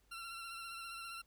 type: tone with vibrato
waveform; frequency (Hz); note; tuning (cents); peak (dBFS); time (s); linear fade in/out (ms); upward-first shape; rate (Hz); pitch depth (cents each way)
20% pulse; 1362; F6; -44; -40; 0.11-1.22; 10; sine; 15; 30
effects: added 50 Hz sine -70 dBFS peak until 1.26 s + pink hiss -75 dBFS RMS until 1.26 s